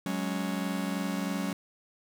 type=chord; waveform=45% pulse; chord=F# suspended second; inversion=none; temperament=just; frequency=185 / 208.1 / 277.5 Hz; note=F#3 / G#3 / C#4; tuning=0 / +4 / +2 cents; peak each=-33 / -35 / -35 dBFS; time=0.06-1.53 s; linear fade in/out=2 ms; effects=none